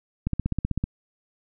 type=click train; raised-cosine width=5 ms; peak=-12 dBFS; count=10; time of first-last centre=0.27-0.84 s; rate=15.8 Hz; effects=none